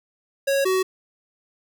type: tone pair in turn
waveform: square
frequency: 551 / 375.3 Hz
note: C#5 / F#4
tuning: -11 / +25 cents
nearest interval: perfect fifth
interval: 664 cents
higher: first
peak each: -19 dBFS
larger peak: neither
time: 0.47-0.65 / 0.65-0.83 s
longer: neither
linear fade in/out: 10 ms
effects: none